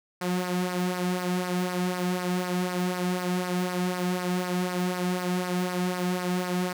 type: tone with flanger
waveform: sawtooth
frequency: 180.5 Hz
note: F#3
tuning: 43 cents flat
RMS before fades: -28 dBFS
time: 0.21-6.73 s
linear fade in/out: 5 ms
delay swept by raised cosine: 0.28 to 2.08 ms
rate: 4 Hz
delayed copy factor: -0.6
effects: none